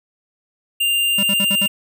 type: tone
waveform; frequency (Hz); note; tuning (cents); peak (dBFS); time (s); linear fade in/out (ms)
square; 2794; F7; 0; -16; 0.8-1.68; 10
type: tone bursts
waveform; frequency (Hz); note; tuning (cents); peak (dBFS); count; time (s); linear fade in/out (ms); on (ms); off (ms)
square; 197.9; G3; +17; -22; 5; 1.18-1.664; 5; 52; 56
effects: none